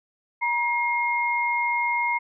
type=tone pair together; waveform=sine; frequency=952 / 2137 Hz; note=A#5 / C7; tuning=+36 / +36 cents; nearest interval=octave + major second; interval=1400 cents; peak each=-24 dBFS; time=0.41-2.19 s; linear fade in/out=20 ms; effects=none